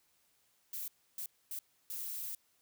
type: noise bursts at uneven times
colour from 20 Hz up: violet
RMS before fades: -41 dBFS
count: 4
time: 0.73-0.88 / 1.18-1.26 / 1.51-1.59 / 1.9-2.35 s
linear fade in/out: 2 ms
effects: white hiss -73 dBFS RMS until 2.61 s